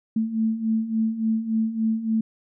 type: beating tone pair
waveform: sine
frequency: 219.7 / 223.2 Hz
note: A3 / A3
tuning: -2 / +25 cents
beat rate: 3.5 Hz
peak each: -27 / -22 dBFS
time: 0.16-2.21 s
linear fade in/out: 5 ms
effects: none